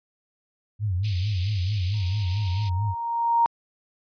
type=tone with vibrato; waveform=sine; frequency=97.4 Hz; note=G2; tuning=11 cents flat; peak=-22 dBFS; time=0.79-2.95 s; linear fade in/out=50 ms; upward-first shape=sine; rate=4.5 Hz; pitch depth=170 cents each way
type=high-pass noise; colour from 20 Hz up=white; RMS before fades=-33 dBFS; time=1.03-2.7 s; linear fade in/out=20 ms; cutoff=2300 Hz; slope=48 dB/octave
type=tone with exponential growth; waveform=sine; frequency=932.3 Hz; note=A#5; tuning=in tune; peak=-15 dBFS; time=1.94-3.46 s; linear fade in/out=0 ms; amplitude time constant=330 ms
effects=resampled to 11025 Hz